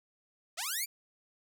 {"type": "linear sweep", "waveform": "5% pulse", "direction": "up", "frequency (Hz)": [578, 2400], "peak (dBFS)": -22, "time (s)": [0.57, 0.86], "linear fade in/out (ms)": 20, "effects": []}